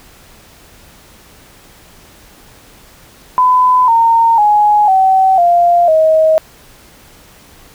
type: tone with pitch steps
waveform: sine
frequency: 1006 / 917.2 / 836.2 / 762.4 / 695.1 / 633.7 Hz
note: B5 / A#5 / G#5 / G5 / F5 / D#5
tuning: +32 / -28 / +12 / -48 / -8 / +32 cents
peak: -6 dBFS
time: 3.38-6.38 s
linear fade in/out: 0 ms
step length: 500 ms
effects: pink hiss -42 dBFS RMS until 7.74 s